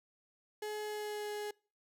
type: tone with pitch glide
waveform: 35% pulse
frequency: 423.4 to 417.6 Hz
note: G#4 to G#4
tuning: +33 to +10 cents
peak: -36 dBFS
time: 0.62-1.51 s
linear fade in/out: 5 ms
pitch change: -23 cents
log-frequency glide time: 0.83-1.3 s
effects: noise-tail reverb RT60 0.4 s tail -26 dB re dry